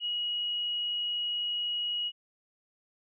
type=tone; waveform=sine; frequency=2902 Hz; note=F#7; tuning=34 cents flat; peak=-29 dBFS; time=0-2.12 s; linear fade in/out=50 ms; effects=none